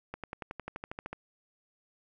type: accelerating click train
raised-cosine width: 0.5 ms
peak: -23 dBFS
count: 13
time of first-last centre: 0.14-1.13 s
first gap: 97 ms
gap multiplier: 0.97
effects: none